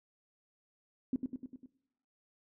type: tone with echo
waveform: sine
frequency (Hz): 258.4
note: C4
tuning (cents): -21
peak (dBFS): -28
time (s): 1.13-1.16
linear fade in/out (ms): 2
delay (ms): 100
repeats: 5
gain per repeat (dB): -4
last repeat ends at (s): 1.66
effects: noise-tail reverb RT60 0.8 s tail -18 dB re dry